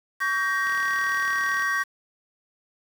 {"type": "chord", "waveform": "triangle", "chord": "G diminished", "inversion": "second", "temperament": "just", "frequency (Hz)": [1128.9, 1568, 1881.6], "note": ["Db6", "G6", "Bb6"], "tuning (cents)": [31, 0, 16], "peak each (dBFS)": [-26, -25, -24], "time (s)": [0.2, 1.84], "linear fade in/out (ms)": 20}
{"type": "click train", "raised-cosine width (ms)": 0.2, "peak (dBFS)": -22, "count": 37, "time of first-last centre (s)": [0.67, 1.622], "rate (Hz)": 37.8}
{"effects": ["7-bit"]}